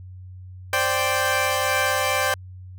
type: chord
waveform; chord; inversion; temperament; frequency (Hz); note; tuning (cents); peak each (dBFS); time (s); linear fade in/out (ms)
15% pulse; C suspended second; none; equal; 523.3 / 587.3 / 784; C5 / D5 / G5; 0 / 0 / 0; -18; 0.73-2.34; 2
effects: added 92 Hz sine -37 dBFS peak until 2.78 s